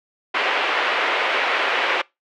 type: band-pass noise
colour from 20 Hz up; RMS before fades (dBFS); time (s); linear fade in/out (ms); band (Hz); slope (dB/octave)
white; -21; 0.34-2.02; 10; 390 to 2700; 24
effects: noise-tail reverb RT60 0.2 s tail -23 dB re dry